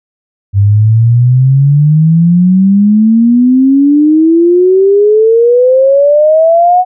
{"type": "exponential sweep", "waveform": "sine", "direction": "up", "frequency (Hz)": [97.9, 740], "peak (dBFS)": -3, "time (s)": [0.53, 6.85], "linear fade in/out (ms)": 50, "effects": []}